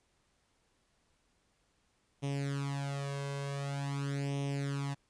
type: tone with flanger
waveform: sawtooth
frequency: 140.1 Hz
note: C#3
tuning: 19 cents sharp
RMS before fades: -36 dBFS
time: 2.22-4.95 s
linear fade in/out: 20 ms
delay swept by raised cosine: 0.33 to 1.93 ms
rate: 0.46 Hz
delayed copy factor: +0.8
effects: pink hiss -74 dBFS RMS until 5.09 s + resampled to 22050 Hz